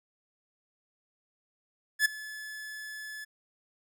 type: tone with ADSR envelope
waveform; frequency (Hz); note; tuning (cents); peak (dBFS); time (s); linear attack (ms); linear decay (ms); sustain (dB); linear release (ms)
45% pulse; 1722; A6; -38; -19; 1.99-3.25; 64; 9; -20; 15
effects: none